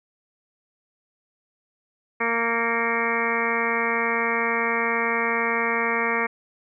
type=harmonic tone with a mistuned harmonic; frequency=231.1 Hz; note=A#3; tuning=15 cents flat; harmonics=1 / 2 / 3 / 4 / 5 / 6 / 7 / 8 / 9 / 10; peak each=-32 / -28 / -34 / -30 / -29 / -33 / -34 / -28 / -28 / -31 dBFS; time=2.2-6.27 s; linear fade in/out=10 ms; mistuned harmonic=9; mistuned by=+57 cents; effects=none